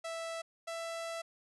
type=tone pair in turn; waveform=sawtooth; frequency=659.3 / 663.9 Hz; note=E5 / E5; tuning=0 / +12 cents; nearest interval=unison; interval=12 cents; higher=second; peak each=-34 / -34 dBFS; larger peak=neither; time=0.04-0.42 / 0.67-1.22 s; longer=second; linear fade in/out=10 ms; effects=resampled to 24000 Hz